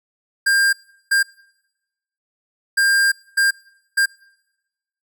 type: tone bursts at uneven times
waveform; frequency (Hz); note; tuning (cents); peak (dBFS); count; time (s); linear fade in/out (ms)
square; 1600; G6; +35; -14; 5; 0.46-0.73 / 1.11-1.23 / 2.77-3.12 / 3.37-3.51 / 3.97-4.06; 10
effects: noise-tail reverb RT60 1.0 s tail -25 dB re dry